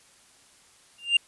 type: tone with exponential growth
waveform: triangle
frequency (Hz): 2794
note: F7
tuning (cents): 0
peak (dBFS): -12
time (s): 0.98-1.17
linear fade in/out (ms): 5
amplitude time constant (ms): 40
effects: white hiss -57 dBFS RMS until 1.27 s + resampled to 24000 Hz